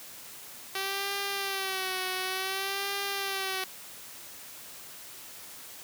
5% pulse tone with vibrato, 384.9 Hz, G4, 32 cents flat, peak -19 dBFS, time 0.75-3.64 s, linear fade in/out 2 ms, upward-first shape sine, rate 0.56 Hz, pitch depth 61 cents each way, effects white hiss -46 dBFS RMS until 5.83 s + high-pass 80 Hz 12 dB/octave

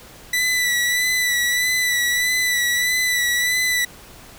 sawtooth tone with vibrato, 1974 Hz, B6, 1 cent flat, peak -14 dBFS, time 0.33-3.85 s, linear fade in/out 5 ms, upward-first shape sine, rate 1.6 Hz, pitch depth 32 cents each way, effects pink hiss -43 dBFS RMS until 4.38 s

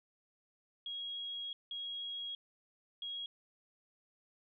sine tone bursts at uneven times, 3298 Hz, G#7, 13 cents flat, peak -39 dBFS, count 3, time 0.86-1.53 / 1.71-2.35 / 3.02-3.26 s, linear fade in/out 2 ms, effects none

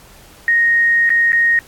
sine tone with dropouts, 1864.7 Hz, A#6, in tune, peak -10 dBFS, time 0.48-1.59 s, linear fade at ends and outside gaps 1 ms, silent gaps 1.093-1.102 / 1.321-1.33 s, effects pink hiss -44 dBFS RMS until 1.67 s + AAC 64 kbps

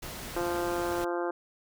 pink noise, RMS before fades -40 dBFS, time 0.02-1.05 s, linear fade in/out 10 ms
harmonic tone, 173.9 Hz, F3, 7 cents flat, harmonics 2 / 3 / 4 / 5 / 6 / 7 / 8 / 9, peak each -31 / -35 / -37 / -39 / -41 / -42 / -43 / -44 dBFS, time 0.36-1.31 s, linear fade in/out 5 ms
effects none

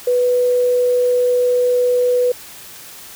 sine tone, 493.9 Hz, B4, in tune, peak -12 dBFS, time 0.07-2.32 s, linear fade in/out 5 ms, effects white hiss -37 dBFS RMS until 3.15 s

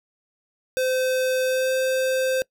square tone with pitch glide, 515 to 520.7 Hz, C5 to C5, -28 to -8 cents, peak -21 dBFS, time 0.77-2.42 s, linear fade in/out 0 ms, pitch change +20 cents, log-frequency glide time 1.46-1.72 s, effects noise-tail reverb RT60 0.1 s tail -24 dB re dry

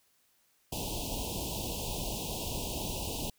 pink band-stop noise, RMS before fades -36 dBFS, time 0.72-3.3 s, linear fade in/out 5 ms, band 980 to 2600 Hz, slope 96 dB/octave, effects white hiss -70 dBFS RMS until 3.38 s

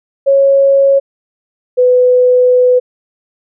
sine tone pair in turn, 550 / 499.6 Hz, C#5 / B4, -14 / +20 cents, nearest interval major second, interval 166 cents, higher first, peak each -5 dBFS, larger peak neither, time 0.26-1 / 1.77-2.8 s, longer second, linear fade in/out 20 ms, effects none

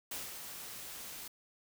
white noise with ADSR envelope, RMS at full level -40 dBFS, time 0.11-1.28 s, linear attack 5 ms, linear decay 190 ms, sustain -6 dB, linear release 6 ms, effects none

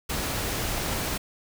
pink noise, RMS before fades -29 dBFS, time 0.09-1.18 s, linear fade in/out 10 ms, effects none

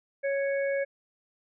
harmonic tone, 554.4 Hz, C#5, in tune, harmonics 1 / 3 / 4, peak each -26 / -36 / -38 dBFS, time 0.23-0.85 s, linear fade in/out 20 ms, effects none

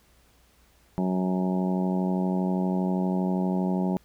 harmonic tone, 92.5 Hz, F#2, in tune, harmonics 2 / 3 / 4 / 5 / 6 / 7 / 8 / 9 / 10, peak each -24 / -33 / -33 / -42 / -39 / -37 / -47 / -37 / -42 dBFS, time 0.98-3.97 s, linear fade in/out 0 ms, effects added 60 Hz sine -62 dBFS peak until 4.04 s + pink hiss -62 dBFS RMS until 4.04 s

